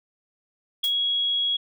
sine tone, 3322 Hz, G#7, in tune, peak -21 dBFS, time 0.83-1.57 s, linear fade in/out 10 ms
blue noise with exponential decay, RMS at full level -31 dBFS, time 0.84-0.97 s, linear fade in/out 1 ms, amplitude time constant 28 ms
effects none

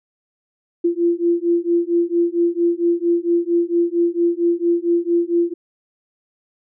sine beating tone pair, 340.8 / 345.2 Hz, F4 / F4, -42 / -20 cents, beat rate 4.4 Hz, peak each -18 dBFS, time 0.84-5.54 s, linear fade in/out 10 ms, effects none

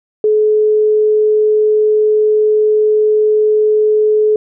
sine tone, 427.5 Hz, A4, 50 cents flat, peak -8 dBFS, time 0.24-4.36 s, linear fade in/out 2 ms, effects none

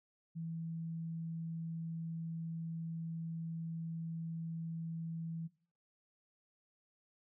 sine tone, 164.3 Hz, E3, 5 cents flat, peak -39 dBFS, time 0.35-5.48 s, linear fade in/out 20 ms, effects noise-tail reverb RT60 0.5 s tail -20 dB re dry

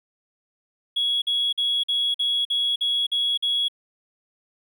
triangle tone bursts, 3342 Hz, G#7, 10 cents sharp, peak -17 dBFS, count 9, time 0.96-3.684 s, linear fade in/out 10 ms, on 260 ms, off 48 ms, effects tanh soft clip ceiling -17 dBFS

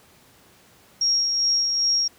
sine tone with tremolo, 5588 Hz, F8, in tune, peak -17 dBFS, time 1.01-2.08 s, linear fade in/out 5 ms, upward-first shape sine, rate 2.5 Hz, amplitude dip 35%, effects pink hiss -54 dBFS RMS until 2.18 s + high-pass 80 Hz 12 dB/octave

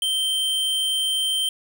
square tone, 3126 Hz, G7, 6 cents flat, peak -21 dBFS, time 0.02-1.49 s, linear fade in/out 2 ms, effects none

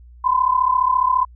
sine tone pair together, 999 / 1033.6 Hz, B5 / C6, +20 / -21 cents, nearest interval minor second, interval 59 cents, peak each -17 dBFS, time 0.24-1.25 s, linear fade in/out 10 ms, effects added 60 Hz sine -41 dBFS peak until 1.35 s

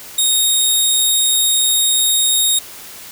15% pulse tone, 3729 Hz, A#7, in tune, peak -5 dBFS, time 0.18-2.59 s, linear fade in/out 5 ms, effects white hiss -35 dBFS RMS until 3.11 s

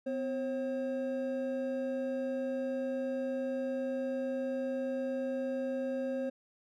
triangle tone pair together, 254.4 / 537.3 Hz, C4 / C5, -48 / +46 cents, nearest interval octave + minor second, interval 1294 cents, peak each -34 / -32 dBFS, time 0.06-6.3 s, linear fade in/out 10 ms, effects none

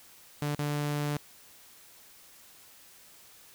sawtooth tone with dropouts, 146.83 Hz, D3, in tune, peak -25 dBFS, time 0.42-1.17 s, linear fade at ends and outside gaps 2 ms, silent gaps 0.551-0.59 s, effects white hiss -55 dBFS RMS until 3.54 s

